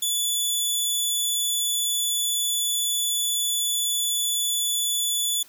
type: tone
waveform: 15% pulse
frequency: 3454 Hz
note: A7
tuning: 33 cents flat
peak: -15 dBFS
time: 0.02-5.43 s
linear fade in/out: 5 ms
effects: white hiss -52 dBFS RMS until 5.48 s + high-pass 60 Hz 12 dB/octave